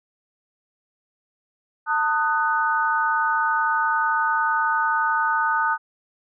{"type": "chord", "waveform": "sine", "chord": "D# diminished", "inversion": "second", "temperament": "just", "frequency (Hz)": [896, 1244.5, 1493.4], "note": ["A5", "D#6", "F#6"], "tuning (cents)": [31, 0, 16], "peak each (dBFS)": -23, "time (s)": [1.86, 5.78], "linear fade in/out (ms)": 50, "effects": []}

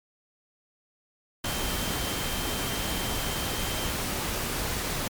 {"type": "tone in noise", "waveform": "sine", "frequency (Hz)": 3136, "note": "G7", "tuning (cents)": 0, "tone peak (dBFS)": -38, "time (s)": [1.44, 3.91], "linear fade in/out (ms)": 5, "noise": "pink", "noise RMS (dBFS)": -30, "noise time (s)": [1.44, 5.08], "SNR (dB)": -11, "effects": ["MP3 96 kbps"]}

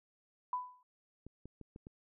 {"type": "tone with exponential decay", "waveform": "sine", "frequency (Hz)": 997, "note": "B5", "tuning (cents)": 16, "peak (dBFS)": -30, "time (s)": [0.53, 0.83], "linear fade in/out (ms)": 2, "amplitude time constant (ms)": 65}
{"type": "clicks", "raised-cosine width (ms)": 3, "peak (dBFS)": -36, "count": 5, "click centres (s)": [1.266, 1.456, 1.613, 1.761, 1.869]}
{"effects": []}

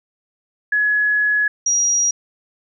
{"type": "tone pair in turn", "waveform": "sine", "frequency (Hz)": [1690, 5737], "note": ["G#6", "F8"], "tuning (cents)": [30, 46], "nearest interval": "octave + major sixth", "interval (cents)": 2116, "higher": "second", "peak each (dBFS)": -14, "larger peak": "neither", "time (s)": [[0.72, 1.48], [1.66, 2.11]], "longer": "first", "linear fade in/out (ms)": 5, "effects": []}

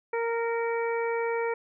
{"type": "harmonic tone with a mistuned harmonic", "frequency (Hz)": 463.4, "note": "A#4", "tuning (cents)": -10, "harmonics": [1, 2, 3, 4, 5], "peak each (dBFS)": [-27, -33, -39, -39, -38], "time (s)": [0.13, 1.54], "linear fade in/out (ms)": 5, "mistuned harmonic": 5, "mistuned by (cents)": -16, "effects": []}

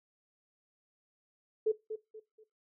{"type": "tone with echo", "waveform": "sine", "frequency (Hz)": 435.8, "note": "A4", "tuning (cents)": -17, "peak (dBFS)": -24, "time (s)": [1.66, 1.72], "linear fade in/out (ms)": 10, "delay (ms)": 240, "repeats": 3, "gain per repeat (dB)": -10, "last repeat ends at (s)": 2.44, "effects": ["noise-tail reverb RT60 0.2 s tail -17 dB re dry"]}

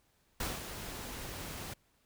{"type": "noise with ADSR envelope", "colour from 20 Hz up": "pink", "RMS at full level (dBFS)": -35, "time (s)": [0.4, 1.74], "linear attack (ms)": 4, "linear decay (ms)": 200, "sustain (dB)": -8, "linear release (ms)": 10, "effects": ["pink hiss -72 dBFS RMS until 2.05 s"]}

